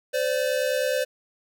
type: tone pair together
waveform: square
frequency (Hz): 514 / 583.5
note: C5 / D5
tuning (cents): -31 / -11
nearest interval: major second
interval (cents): 220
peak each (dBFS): -25 / -27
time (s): 0.13-1.05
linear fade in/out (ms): 20
effects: 10-bit